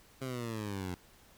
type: exponential sweep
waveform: 15% pulse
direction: down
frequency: 134.2 to 88.1 Hz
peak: -30 dBFS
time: 0.21-0.95 s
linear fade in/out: 10 ms
effects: pink hiss -61 dBFS RMS until 1.37 s